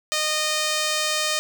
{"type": "tone", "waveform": "5% pulse", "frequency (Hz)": 615, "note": "D#5", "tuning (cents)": -20, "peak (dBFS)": -10, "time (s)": [0.12, 1.39], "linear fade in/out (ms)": 0, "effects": []}